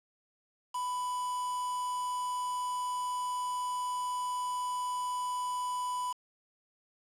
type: tone with quantisation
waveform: triangle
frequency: 994 Hz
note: B5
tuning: 11 cents sharp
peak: -30 dBFS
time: 0.74-6.13 s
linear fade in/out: 10 ms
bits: 7
effects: low-pass 11000 Hz 12 dB/octave